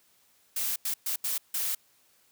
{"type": "noise bursts at uneven times", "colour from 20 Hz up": "blue", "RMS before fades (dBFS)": -30, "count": 5, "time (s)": [[0.56, 0.76], [0.85, 0.94], [1.06, 1.16], [1.24, 1.38], [1.54, 1.75]], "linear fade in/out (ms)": 5, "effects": ["white hiss -65 dBFS RMS until 2.31 s", "high-pass 60 Hz 12 dB/octave"]}